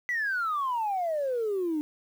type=exponential sweep; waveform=sine; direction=down; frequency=2002 to 293.7 Hz; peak=-25 dBFS; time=0.09-1.81 s; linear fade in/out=0 ms; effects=tanh soft clip ceiling -22 dBFS + 9-bit